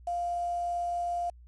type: tone with quantisation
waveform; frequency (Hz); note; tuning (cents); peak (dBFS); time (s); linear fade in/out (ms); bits
sine; 698; F5; -1; -28; 0.07-1.3; 5; 8
effects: added 60 Hz sine -49 dBFS peak until 1.47 s + MP3 48 kbps